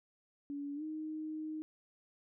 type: tone with pitch glide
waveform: sine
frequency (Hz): 285.2 to 311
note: C#4 to D#4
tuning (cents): +49 to -1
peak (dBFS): -38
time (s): 0.5-1.62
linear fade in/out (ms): 0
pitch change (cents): +150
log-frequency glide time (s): 0.75-0.83
effects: none